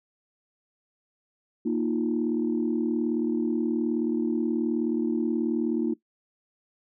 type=chord; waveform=sine; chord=Bb suspended fourth; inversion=none; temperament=just; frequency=233.1 / 310.8 / 349.6 Hz; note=Bb3 / Eb4 / F4; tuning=0 / -2 / +2 cents; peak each=-26 / -27 / -28 dBFS; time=1.65-5.94 s; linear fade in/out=10 ms; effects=noise-tail reverb RT60 0.1 s tail -17 dB re dry + tanh soft clip ceiling -15 dBFS